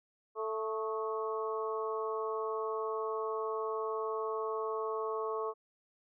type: harmonic tone with a mistuned harmonic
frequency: 220 Hz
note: A3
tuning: in tune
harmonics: 2 / 3 / 4 / 5 / 6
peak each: -35 / -43 / -45 / -38 / -49 dBFS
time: 0.35-5.54 s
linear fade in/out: 50 ms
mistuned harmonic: 6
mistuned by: -62 cents
effects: none